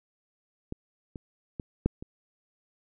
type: clicks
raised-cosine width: 3 ms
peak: -21 / -26 / -21 / -10 / -26 dBFS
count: 5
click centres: 0.724 / 1.158 / 1.598 / 1.86 / 2.025 s
effects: none